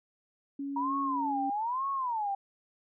sine tone, 279.1 Hz, C#4, 12 cents sharp, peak -33 dBFS, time 0.59-1.5 s, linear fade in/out 5 ms
sine tone with vibrato, 932.3 Hz, A#5, in tune, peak -29 dBFS, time 0.76-2.35 s, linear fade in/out 5 ms, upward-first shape sine, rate 1.1 Hz, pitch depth 290 cents each way
effects none

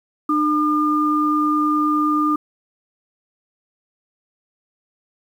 sine tone pair together, 301.6 / 1207.2 Hz, D4 / D6, +46 / +47 cents, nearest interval 2 octaves, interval 2401 cents, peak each -18 dBFS, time 0.29-2.36 s, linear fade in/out 5 ms, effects 8-bit

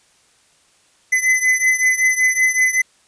square beating tone pair, 2023 / 2028.3 Hz, B6 / B6, +41 / +46 cents, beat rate 5.3 Hz, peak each -16 / -19 dBFS, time 1.12-2.82 s, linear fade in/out 10 ms, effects white hiss -56 dBFS RMS until 3.07 s + resampled to 22050 Hz

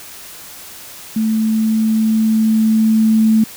sine tone with level ramp, 220 Hz, A3, in tune, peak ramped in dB -13 to -8 dBFS, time 1.16-3.44 s, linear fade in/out 5 ms, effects white hiss -35 dBFS RMS until 3.56 s

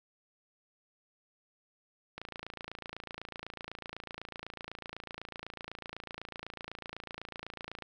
click train, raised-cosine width 0.3 ms, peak -25 dBFS, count 159, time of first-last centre 2.18-7.823 s, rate 28 Hz, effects none

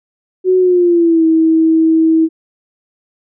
sine tone with pitch glide, 370.3 to 322.4 Hz, F#4 to E4, +1 to -38 cents, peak -7 dBFS, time 0.44-2.29 s, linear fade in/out 50 ms, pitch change -239 cents, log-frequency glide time 0.58-1.25 s, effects none

